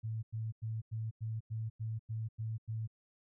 sine tone bursts, 111.1 Hz, A2, 17 cents sharp, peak -35 dBFS, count 10, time 0.03-2.876 s, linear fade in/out 20 ms, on 200 ms, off 94 ms, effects none

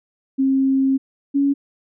sine tone pair in turn, 268.1 / 279.9 Hz, C4 / C#4, +42 / +17 cents, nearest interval minor second, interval 75 cents, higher second, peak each -14 dBFS, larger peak neither, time 0.38-0.98 / 1.34-1.54 s, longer first, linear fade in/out 20 ms, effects none

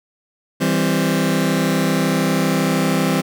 sawtooth chord, C major, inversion first, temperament just, 163.52 / 196.22 / 261.6 Hz, E3 / G3 / C4, -14 / +2 / 0 cents, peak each -16 dBFS, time 0.6-3.22 s, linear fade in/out 20 ms, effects none

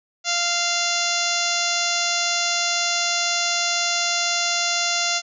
harmonic tone, 694 Hz, F5, 11 cents flat, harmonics 1 / 2 / 3 / 4 / 5 / 6 / 7 / 8 / 9 / 10, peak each -29 / -29 / -29 / -29 / -29 / -29 / -29 / -29 / -29 / -29 dBFS, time 0.24-5.22 s, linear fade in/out 50 ms, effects none

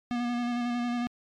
square tone with vibrato, 241 Hz, B3, 42 cents flat, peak -28 dBFS, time 0.11-1.07 s, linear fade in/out 0 ms, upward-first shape square, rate 11 Hz, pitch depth 17 cents each way, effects low-pass 4000 Hz 12 dB/octave + MP3 96 kbps

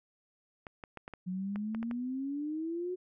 clicks, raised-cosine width 0.5 ms, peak -28 dBFS, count 9, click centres 0.668 / 0.838 / 0.973 / 1.079 / 1.137 / 1.559 / 1.748 / 1.829 / 1.912 s
sine exponential sweep, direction up, 180 to 370 Hz, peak -33 dBFS, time 1.26-2.96 s, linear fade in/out 20 ms
effects none

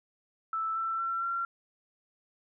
sine tone with pitch steps, 1318.5 / 1335.4 / 1352.4 / 1369.7 Hz, E6 / E6 / E6 / F6, 0 / +22 / +44 / -34 cents, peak -29 dBFS, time 0.53-1.45 s, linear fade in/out 2 ms, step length 230 ms, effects none

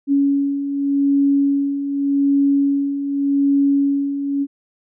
sine beating tone pair, 279.2 / 280.05 Hz, C#4 / C#4, +13 / +18 cents, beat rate 0.85 Hz, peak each -22 / -15 dBFS, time 0.07-4.47 s, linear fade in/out 50 ms, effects none

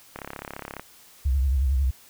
click train, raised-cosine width 0.5 ms, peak -19 dBFS, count 23, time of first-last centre 0.16-0.796 s, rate 34.6 Hz
sine tone with vibrato, 66.9 Hz, C2, 39 cents sharp, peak -19 dBFS, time 1.25-1.91 s, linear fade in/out 10 ms, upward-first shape triangle, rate 11 Hz, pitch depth 150 cents each way
effects white hiss -52 dBFS RMS until 2.09 s

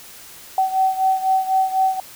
sine beating tone pair, 760 / 764 Hz, F#5 / G5, +46 / -45 cents, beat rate 4 Hz, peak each -17 / -21 dBFS, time 0.58-2 s, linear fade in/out 2 ms, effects white hiss -41 dBFS RMS until 2.15 s

